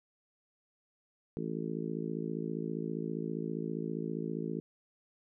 harmonic tone, 55 Hz, A1, in tune, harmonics 3 / 4 / 5 / 6 / 7 / 8, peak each -39 / -40 / -41 / -42 / -42 / -43 dBFS, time 1.37-4.6 s, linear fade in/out 0 ms, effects none

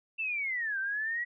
sine linear two-way sweep, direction down then up, 2702 to 1539 to 1945 Hz, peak -30 dBFS, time 0.18-1.25 s, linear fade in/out 20 ms, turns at 0.79 s, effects none

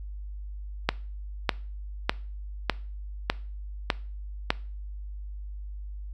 click train, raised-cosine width 0.3 ms, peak -5 dBFS, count 7, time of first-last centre 0.89-4.504 s, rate 1.66 Hz, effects noise-tail reverb RT60 0.4 s tail -21 dB re dry + added 50 Hz sine -35 dBFS peak until 6.13 s

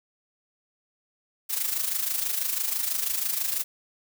blue noise with amplitude modulation, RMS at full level -25 dBFS, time 1.49-3.64 s, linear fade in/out 20 ms, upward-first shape sine, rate 26.1 Hz, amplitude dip 65%, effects none

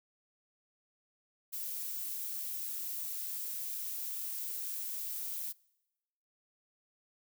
violet noise, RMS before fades -39 dBFS, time 1.52-5.53 s, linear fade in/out 20 ms, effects noise-tail reverb RT60 1.0 s tail -25 dB re dry

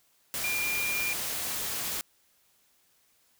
sine tone in noise, 2398 Hz, D7, 36 cents sharp, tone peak -29 dBFS, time 0.44-1.13 s, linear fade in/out 0 ms, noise white, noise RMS -33 dBFS, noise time 0.34-2.01 s, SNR +1 dB, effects white hiss -67 dBFS RMS until 3.39 s

